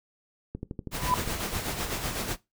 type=click train; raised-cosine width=3 ms; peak=-21 dBFS; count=10; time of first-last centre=0.55-1.276 s; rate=12.4 Hz
type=noise with tremolo; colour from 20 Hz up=pink; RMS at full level=-30 dBFS; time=0.91-2.37 s; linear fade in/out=50 ms; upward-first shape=sine; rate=8 Hz; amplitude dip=50%
type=tone with exponential growth; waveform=sine; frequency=1000 Hz; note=B5; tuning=21 cents sharp; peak=-18 dBFS; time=0.96-1.14 s; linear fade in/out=0 ms; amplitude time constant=38 ms
effects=noise-tail reverb RT60 0.2 s tail -19 dB re dry